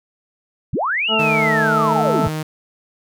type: linear two-way sweep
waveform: sine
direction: up then down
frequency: 65.41 to 2951 to 65.41 Hz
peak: -17 dBFS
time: 0.73-2.28 s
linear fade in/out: 5 ms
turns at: 1.09 s
type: harmonic tone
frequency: 220 Hz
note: A3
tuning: in tune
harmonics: 1 / 2 / 3 / 4 / 6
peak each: -23 / -23 / -23 / -23 / -23 dBFS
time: 1.08-2.3 s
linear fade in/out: 50 ms
type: tone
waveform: sawtooth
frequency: 155.56 Hz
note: D#3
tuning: in tune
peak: -18 dBFS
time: 1.19-2.43 s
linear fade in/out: 5 ms
effects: none